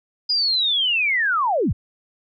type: linear sweep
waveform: sine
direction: down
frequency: 4978 to 44.48 Hz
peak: -17 dBFS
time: 0.29-1.73 s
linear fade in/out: 10 ms
effects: none